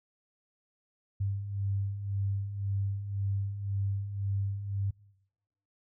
sine beating tone pair, 97.6 / 99.5 Hz, G2 / G2, -7 / +26 cents, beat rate 1.9 Hz, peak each -37 / -30 dBFS, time 1.2-4.91 s, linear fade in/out 10 ms, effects noise-tail reverb RT60 0.9 s tail -25 dB re dry

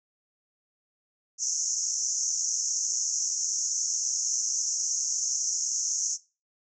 pink band-pass noise, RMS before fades -29 dBFS, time 1.38-6.18 s, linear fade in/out 50 ms, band 5700 to 6900 Hz, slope 96 dB/octave, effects noise-tail reverb RT60 0.3 s tail -19 dB re dry

